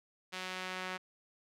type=tone with band-pass filter sweep; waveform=sawtooth; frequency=185 Hz; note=F#3; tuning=in tune; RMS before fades=-41 dBFS; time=0.32-0.98 s; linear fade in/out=20 ms; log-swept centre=3000 to 1900 Hz; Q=0.89; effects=none